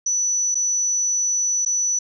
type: tone with dropouts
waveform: sine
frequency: 5950 Hz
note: F#8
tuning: 9 cents sharp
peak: -18 dBFS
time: 0.06-1.99 s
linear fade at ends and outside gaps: 5 ms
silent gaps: 0.546-0.553 / 1.651-1.66 s
effects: none